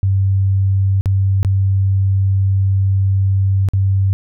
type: tone with dropouts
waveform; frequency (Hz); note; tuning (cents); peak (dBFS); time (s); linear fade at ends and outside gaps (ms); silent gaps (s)
sine; 96.9; G2; -20; -11; 0.03-4.13; 0; 1.01-1.058 / 1.43-1.448 / 3.687-3.735
effects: none